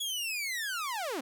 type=linear sweep; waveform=sawtooth; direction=down; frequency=3394 to 233.2 Hz; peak=-29 dBFS; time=0-1.21 s; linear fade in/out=10 ms; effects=none